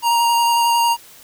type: tone with vibrato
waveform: square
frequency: 937 Hz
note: A#5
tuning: 9 cents sharp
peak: -14 dBFS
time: 0.02-0.97 s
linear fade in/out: 50 ms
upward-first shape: square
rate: 11 Hz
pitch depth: 10 cents each way
effects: white hiss -44 dBFS RMS until 1.23 s